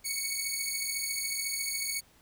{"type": "beating tone pair", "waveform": "10% pulse", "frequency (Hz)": [2217, 2231], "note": ["C#7", "C#7"], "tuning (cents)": [0, 11], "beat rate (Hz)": 14, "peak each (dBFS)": -25, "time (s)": [0.04, 2.01], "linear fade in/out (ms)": 20, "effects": ["pink hiss -62 dBFS RMS until 2.21 s"]}